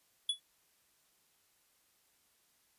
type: tone with exponential decay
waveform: square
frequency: 3400 Hz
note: G#7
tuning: 40 cents sharp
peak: -27 dBFS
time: 0.29-0.4 s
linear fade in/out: 5 ms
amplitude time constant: 22 ms
effects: white hiss -72 dBFS RMS until 2.78 s + resampled to 32000 Hz